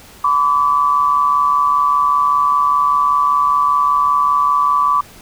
sine tone pair together, 1005.9 / 1151 Hz, B5 / D6, +31 / -35 cents, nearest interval major second, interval 234 cents, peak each -17 / -12 dBFS, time 0.24-5.01 s, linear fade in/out 5 ms, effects pink hiss -41 dBFS RMS until 5.21 s

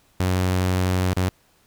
sawtooth tone with dropouts, 92 Hz, F#2, 9 cents flat, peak -15 dBFS, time 0.2-1.29 s, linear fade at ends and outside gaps 0 ms, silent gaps 1.133-1.166 s, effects pink hiss -60 dBFS RMS until 1.66 s

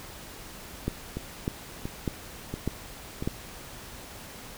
two click trains, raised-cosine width 3 ms, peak -14 / -19 dBFS, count 5 / 4, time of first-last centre 0.88-3.275 / 1.17-3.225 s, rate 1.67 / 1.46 Hz, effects pink hiss -44 dBFS RMS until 4.57 s

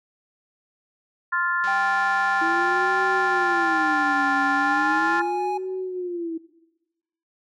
sine chord, F major, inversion second, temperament just, 1047.7 / 1396.9 / 1746.1 Hz, C6 / F6 / A6, +2 / 0 / -14 cents, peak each -26 / -24 / -25 dBFS, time 1.32-5.22 s, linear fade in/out 10 ms
click train, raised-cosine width 0.2 ms, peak -22 dBFS, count 680, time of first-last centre 1.64-5.195 s, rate 191 Hz
triangle tone with pitch glide, 787 to 829 Hz, G5 to G#5, +7 to -3 cents, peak -22 dBFS, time 1.67-5.58 s, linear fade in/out 10 ms, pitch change +90 cents, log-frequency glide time 4.55-4.94 s
sine tone with vibrato, 324.6 Hz, E4, 27 cents flat, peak -26 dBFS, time 2.41-6.38 s, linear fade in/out 10 ms, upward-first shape sine, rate 0.38 Hz, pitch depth 250 cents each way
effects noise-tail reverb RT60 1.0 s tail -18 dB re dry

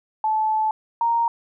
sine tone pair in turn, 869 / 930.9 Hz, A5 / A#5, -22 / -3 cents, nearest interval minor second, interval 119 cents, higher second, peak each -18 / -17 dBFS, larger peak second, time 0.24-0.71 / 1.01-1.28 s, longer first, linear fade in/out 2 ms, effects none

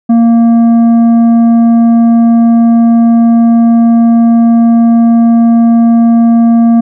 sine tone with tanh clipping, 231.6 Hz, A#3, 11 cents flat, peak -4 dBFS, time 0.09-6.81 s, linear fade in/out 10 ms, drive 7 dB, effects none

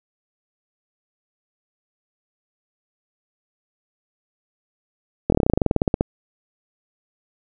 slowing click train, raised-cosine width 2 ms, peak -3 dBFS, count 18, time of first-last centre 5.3-6.009 s, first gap 23 ms, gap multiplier 1.07, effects none

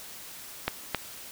clicks, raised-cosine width 0.3 ms, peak -9 dBFS, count 2, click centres 0.68 / 0.947 s, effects white hiss -44 dBFS RMS until 1.31 s

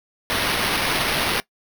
blue noise with sample-and-hold, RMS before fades -22 dBFS, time 0.3-1.4 s, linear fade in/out 0 ms, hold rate 7350 Hz, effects noise-tail reverb RT60 0.1 s tail -20 dB re dry

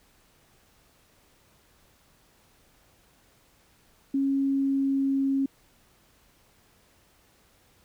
sine tone with pitch glide, 273.9 to 272 Hz, C#4 to C#4, -21 to -33 cents, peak -22 dBFS, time 4.14-5.46 s, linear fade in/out 5 ms, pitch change -12 cents, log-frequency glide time 4.38-5.27 s, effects pink hiss -62 dBFS RMS until 7.84 s

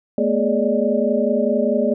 sine tone cluster, 217.6 / 242.3 / 417.1 / 573 / 604 Hz, A3 / B3 / G#4 / D5 / D5, -19 / -33 / +7 / -43 / +48 cents, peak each -22 dBFS, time 0.18-1.94 s, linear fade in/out 2 ms, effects none

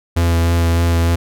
45% pulse tone with vibrato, 84.4 Hz, E2, 41 cents sharp, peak -12 dBFS, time 0.16-1.16 s, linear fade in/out 10 ms, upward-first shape sine, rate 3.3 Hz, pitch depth 14 cents each way, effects none

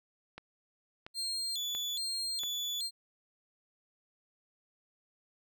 click train, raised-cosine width 0.3 ms, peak -28 dBFS, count 4, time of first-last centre 0.38-2.435 s, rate 1.46 Hz
35% pulse tone with vibrato, 3808 Hz, A#7, 36 cents sharp, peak -32 dBFS, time 1.14-2.91 s, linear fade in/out 50 ms, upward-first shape square, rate 1.2 Hz, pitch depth 170 cents each way
effects none

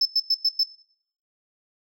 sine tone bursts, 5260 Hz, E8, 5 cents flat, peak -15 dBFS, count 5, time 0.01-0.635 s, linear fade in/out 5 ms, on 45 ms, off 100 ms, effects noise-tail reverb RT60 0.6 s tail -20 dB re dry + tanh soft clip ceiling -15 dBFS

